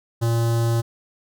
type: tone with notch filter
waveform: square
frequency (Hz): 115.9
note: A#2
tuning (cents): -10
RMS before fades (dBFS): -20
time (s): 0.21-0.82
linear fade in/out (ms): 20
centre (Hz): 2300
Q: 1
effects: none